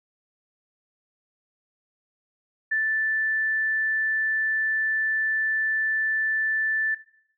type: tone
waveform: sine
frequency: 1760 Hz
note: A6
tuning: in tune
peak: -21 dBFS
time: 2.71-6.95 s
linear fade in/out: 10 ms
effects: noise-tail reverb RT60 0.7 s tail -17 dB re dry

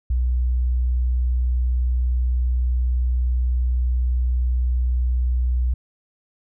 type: tone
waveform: sine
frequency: 61.74 Hz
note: B1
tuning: in tune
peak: -17 dBFS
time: 0.1-5.74 s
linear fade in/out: 5 ms
effects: none

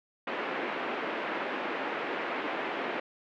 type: band-pass noise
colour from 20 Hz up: pink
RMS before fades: -34 dBFS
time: 0.27-3 s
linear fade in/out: 5 ms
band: 280 to 2600 Hz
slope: 24 dB/octave
effects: none

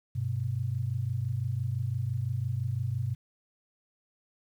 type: tone pair together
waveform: sine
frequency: 99.69 / 125.6 Hz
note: G2 / B2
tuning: +30 / +30 cents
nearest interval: major third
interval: 400 cents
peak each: -32 / -30 dBFS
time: 0.15-3.15 s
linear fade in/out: 10 ms
effects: 10-bit

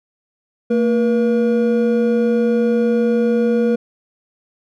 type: tone pair together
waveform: triangle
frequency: 227.3 / 479.1 Hz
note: A#3 / A#4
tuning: -43 / +47 cents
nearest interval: octave + minor second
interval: 1290 cents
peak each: -14 dBFS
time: 0.7-3.76 s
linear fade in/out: 10 ms
effects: none

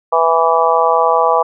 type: harmonic tone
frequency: 164.81 Hz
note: E3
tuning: in tune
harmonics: 3 / 4 / 5 / 6 / 7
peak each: -16 / -16 / -16 / -16 / -16 dBFS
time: 0.12-1.43 s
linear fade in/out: 10 ms
effects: none

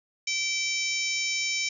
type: harmonic tone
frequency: 772 Hz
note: G5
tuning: 27 cents flat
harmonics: 3 / 4 / 5 / 6 / 7 / 8 / 9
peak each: -29 / -38 / -37 / -40 / -32 / -35 / -36 dBFS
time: 0.27-1.69 s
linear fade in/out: 5 ms
effects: none

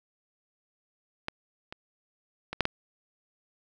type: clicks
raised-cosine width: 0.3 ms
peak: -15 / -23 / -18 / -7 / -10 dBFS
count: 5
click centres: 1.284 / 1.725 / 2.53 / 2.607 / 2.654 s
effects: none

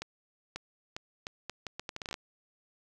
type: accelerating click train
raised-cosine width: 0.2 ms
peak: -20 dBFS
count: 15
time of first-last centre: 0.02-2.142 s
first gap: 540 ms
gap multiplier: 0.75
effects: none

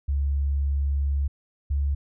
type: tone pair in turn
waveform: sine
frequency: 70.1 / 70.59 Hz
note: C#2 / C#2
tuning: +20 / +32 cents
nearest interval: unison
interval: 12 cents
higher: second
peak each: -21 dBFS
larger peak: neither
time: 0.08-1.28 / 1.7-1.95 s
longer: first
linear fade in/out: 10 ms
effects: none

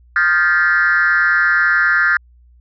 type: tone with frequency modulation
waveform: sine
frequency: 1568 Hz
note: G6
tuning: in tune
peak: -10 dBFS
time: 0.16-2.17 s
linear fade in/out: 2 ms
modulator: 169 Hz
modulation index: 1.5
effects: tanh soft clip ceiling -6 dBFS + added 60 Hz sine -45 dBFS peak until 2.6 s

